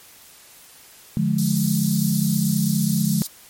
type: chord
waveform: sine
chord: D diminished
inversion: none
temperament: just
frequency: 146.83 / 176.2 / 211.4 Hz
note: D3 / F3 / Ab3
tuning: 0 / +16 / +31 cents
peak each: -23 / -22 / -21 dBFS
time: 1.17-3.22 s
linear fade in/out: 0 ms
type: high-pass noise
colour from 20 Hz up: white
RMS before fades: -29 dBFS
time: 1.38-3.27 s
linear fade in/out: 5 ms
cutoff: 3900 Hz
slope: 48 dB/octave
effects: white hiss -47 dBFS RMS until 3.49 s + MP3 64 kbps